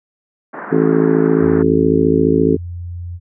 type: band-pass noise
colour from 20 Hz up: white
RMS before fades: -29 dBFS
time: 0.53-1.63 s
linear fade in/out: 10 ms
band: 170 to 1700 Hz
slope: 48 dB/octave
type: harmonic tone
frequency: 54.5 Hz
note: A1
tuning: 16 cents flat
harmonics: 3 / 4 / 5 / 6 / 7 / 8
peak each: -18 / -24 / -15 / -20 / -17 / -16 dBFS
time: 0.71-2.57 s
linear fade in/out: 20 ms
type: tone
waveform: sine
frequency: 87.31 Hz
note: F2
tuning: in tune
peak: -24 dBFS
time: 1.39-3.2 s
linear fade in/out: 50 ms
effects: none